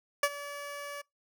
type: tone with ADSR envelope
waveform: 15% pulse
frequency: 574 Hz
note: D5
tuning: 40 cents flat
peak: -15 dBFS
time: 0.23-1.02 s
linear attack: 4 ms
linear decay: 51 ms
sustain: -17 dB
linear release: 13 ms
effects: noise-tail reverb RT60 0.2 s tail -26 dB re dry